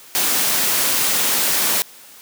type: noise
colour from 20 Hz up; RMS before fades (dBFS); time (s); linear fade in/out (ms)
white; -18; 0.15-1.82; 0
effects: white hiss -43 dBFS RMS until 2.21 s + high-pass 150 Hz 12 dB/octave